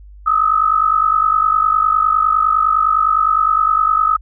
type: tone pair together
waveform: sine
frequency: 1244.5 / 1294.3 Hz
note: D#6 / E6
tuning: 0 / -32 cents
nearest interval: minor second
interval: 68 cents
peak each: -14 dBFS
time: 0.26-4.17 s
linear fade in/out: 10 ms
effects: added 50 Hz sine -36 dBFS peak until 4.21 s